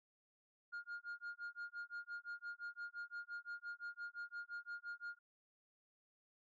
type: tone with tremolo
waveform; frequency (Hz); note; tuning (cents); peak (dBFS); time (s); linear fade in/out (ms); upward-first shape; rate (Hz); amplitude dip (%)
sine; 1417; F6; +25; -40; 0.72-5.19; 20; sine; 5.8; 100
effects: tanh soft clip ceiling -42 dBFS